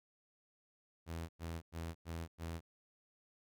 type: tone bursts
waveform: sawtooth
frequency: 82.8 Hz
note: E2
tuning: 8 cents sharp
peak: -37 dBFS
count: 5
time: 1.06-2.61 s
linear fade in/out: 50 ms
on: 230 ms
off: 100 ms
effects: none